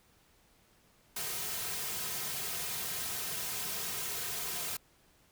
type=noise with comb filter; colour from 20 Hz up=white; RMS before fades=-37 dBFS; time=1.16-4.77 s; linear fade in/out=5 ms; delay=3.5 ms; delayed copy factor=-0.7; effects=pink hiss -66 dBFS RMS until 5.31 s